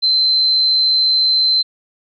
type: tone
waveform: sine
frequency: 4087 Hz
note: C8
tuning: 41 cents flat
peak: -11 dBFS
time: 0.02-1.63 s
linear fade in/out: 20 ms
effects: none